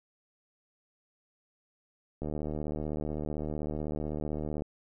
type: click train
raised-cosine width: 2 ms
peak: -22 dBFS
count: 183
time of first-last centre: 2.22-4.621 s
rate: 75.8 Hz
effects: none